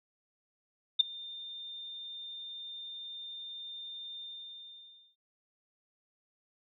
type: tone with ADSR envelope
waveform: sine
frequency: 3611 Hz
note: A7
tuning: 44 cents sharp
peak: -17 dBFS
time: 0.99-5.16 s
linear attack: 13 ms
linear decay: 11 ms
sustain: -24 dB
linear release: 970 ms
effects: none